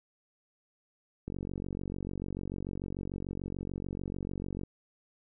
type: click train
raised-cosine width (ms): 3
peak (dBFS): -24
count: 158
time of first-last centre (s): 1.28-4.635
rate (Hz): 46.8
effects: none